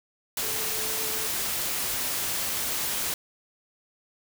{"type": "tone in noise", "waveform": "sine", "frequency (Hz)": 436.9, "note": "A4", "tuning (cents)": -12, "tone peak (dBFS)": -40, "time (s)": [0.43, 1.27], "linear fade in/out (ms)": 2, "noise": "white", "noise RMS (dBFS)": -29, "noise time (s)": [0.37, 3.14], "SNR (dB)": -14, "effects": []}